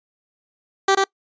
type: tone with echo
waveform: 15% pulse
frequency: 389.3 Hz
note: G4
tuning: 12 cents flat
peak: -7 dBFS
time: 0.88-0.95 s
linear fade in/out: 5 ms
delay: 91 ms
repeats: 1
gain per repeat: -2 dB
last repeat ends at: 1.041 s
effects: noise-tail reverb RT60 0.1 s tail -24 dB re dry + resampled to 16000 Hz